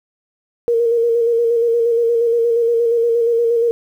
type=tone with vibrato; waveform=sine; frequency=466.2 Hz; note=A#4; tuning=in tune; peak=-12 dBFS; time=0.68-3.71 s; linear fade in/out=0 ms; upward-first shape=square; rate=8.5 Hz; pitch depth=27 cents each way; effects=8-bit